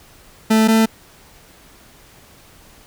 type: tone pair in turn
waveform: 40% pulse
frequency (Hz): 220 / 222.3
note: A3 / A3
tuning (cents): 0 / +18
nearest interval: unison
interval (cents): 18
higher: second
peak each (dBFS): -10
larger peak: neither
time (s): 0.5-0.68 / 0.68-0.86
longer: neither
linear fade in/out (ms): 10
effects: pink hiss -47 dBFS RMS until 2.86 s